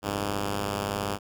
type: tone pair together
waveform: 5% pulse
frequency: 43.47 / 101.2 Hz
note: F1 / G#2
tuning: -7 / -44 cents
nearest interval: octave + minor third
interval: 1463 cents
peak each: -25 / -17 dBFS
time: 0.02-1.19 s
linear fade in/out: 50 ms
effects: none